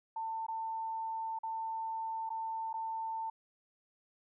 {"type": "tone with dropouts", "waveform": "sine", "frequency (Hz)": 895, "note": "A5", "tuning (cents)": 29, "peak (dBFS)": -35, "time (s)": [0.16, 3.3], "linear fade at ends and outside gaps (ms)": 5, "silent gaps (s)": [[0.466, 0.483], [1.389, 1.433], [2.293, 2.302], [2.73, 2.739]], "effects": []}